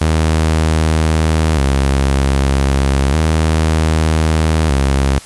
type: tone with vibrato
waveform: sawtooth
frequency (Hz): 73.42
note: D2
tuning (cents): 0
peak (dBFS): -7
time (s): 0.01-5.19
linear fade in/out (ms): 5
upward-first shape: square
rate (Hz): 0.32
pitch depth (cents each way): 130
effects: white hiss -36 dBFS RMS until 5.25 s + resampled to 24000 Hz